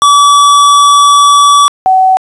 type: tone pair in turn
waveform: square / sine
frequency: 1148 / 754.1 Hz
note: D6 / F#5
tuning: -40 / +33 cents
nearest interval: perfect fifth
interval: 727 cents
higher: first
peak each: -3 dBFS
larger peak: neither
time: 0.02-1.68 / 1.86-2.17 s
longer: first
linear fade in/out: 0 ms
effects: resampled to 24000 Hz + 7-bit